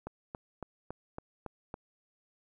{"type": "click train", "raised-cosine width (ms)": 1, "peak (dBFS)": -25, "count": 7, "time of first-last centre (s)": [0.07, 1.741], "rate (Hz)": 3.59, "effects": ["11-bit"]}